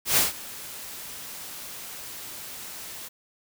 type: noise with ADSR envelope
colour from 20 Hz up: white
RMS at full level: -19 dBFS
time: 0.05-3.09 s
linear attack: 120 ms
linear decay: 150 ms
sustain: -20 dB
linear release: 17 ms
effects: none